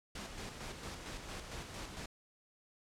pink noise with tremolo, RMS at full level -44 dBFS, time 0.15-2.06 s, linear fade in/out 5 ms, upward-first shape square, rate 4.4 Hz, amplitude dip 40%, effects low-pass 8000 Hz 12 dB/octave

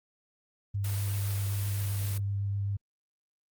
sine tone with vibrato, 99.9 Hz, G2, 33 cents sharp, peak -28 dBFS, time 0.74-2.77 s, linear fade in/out 10 ms, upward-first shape sine, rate 7.8 Hz, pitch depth 10 cents each way
white noise, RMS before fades -40 dBFS, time 0.84-2.18 s, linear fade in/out 5 ms
effects Opus 32 kbps

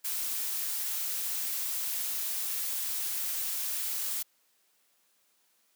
blue noise, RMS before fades -33 dBFS, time 0.04-4.23 s, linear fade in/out 10 ms, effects white hiss -70 dBFS RMS until 5.75 s + high-pass 200 Hz 12 dB/octave

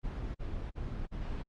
brown noise bursts, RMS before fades -37 dBFS, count 4, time 0.03-1.433 s, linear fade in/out 20 ms, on 320 ms, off 41 ms, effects low-pass 4000 Hz 12 dB/octave + Opus 24 kbps

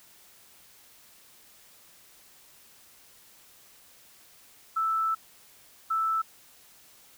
sine tone bursts at uneven times, 1318.5 Hz, E6, in tune, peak -24 dBFS, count 2, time 4.76-5.15 / 5.9-6.22 s, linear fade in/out 10 ms, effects white hiss -56 dBFS RMS until 7.17 s

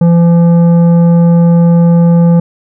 triangle tone with tanh clipping, 170.1 Hz, F3, 45 cents flat, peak -5 dBFS, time 0.01-2.4 s, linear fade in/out 5 ms, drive 14 dB, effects none

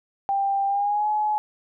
sine tone with pitch glide, 791 to 847.8 Hz, G5 to G#5, +15 to +35 cents, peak -20 dBFS, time 0.29-1.38 s, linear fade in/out 0 ms, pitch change +120 cents, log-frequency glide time 0.67-1.08 s, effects none

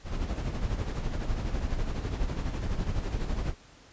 brown noise with tremolo, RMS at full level -28 dBFS, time 0.04-3.55 s, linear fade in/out 50 ms, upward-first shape sine, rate 12 Hz, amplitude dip 55%, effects pink hiss -55 dBFS RMS until 3.92 s + resampled to 16000 Hz

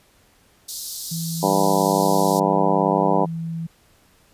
pink high-pass noise, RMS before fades -31 dBFS, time 0.68-2.4 s, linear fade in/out 10 ms, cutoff 4000 Hz, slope 48 dB/octave
sine tone, 164.81 Hz, E3, in tune, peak -25 dBFS, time 1.11-3.67 s, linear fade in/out 10 ms
harmonic tone, 98 Hz, G2, in tune, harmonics 2 / 3 / 4 / 5 / 6 / 7 / 8 / 9 / 10, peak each -25 / -25 / -25 / -25 / -25 / -25 / -25 / -25 / -25 dBFS, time 1.42-3.26 s, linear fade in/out 20 ms
effects pink hiss -57 dBFS RMS until 4.33 s + resampled to 32000 Hz

